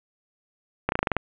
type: slowing click train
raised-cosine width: 0.5 ms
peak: -7 dBFS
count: 8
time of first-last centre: 0.89-1.167 s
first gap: 31 ms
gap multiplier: 1.08
effects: resampled to 8000 Hz + 8-bit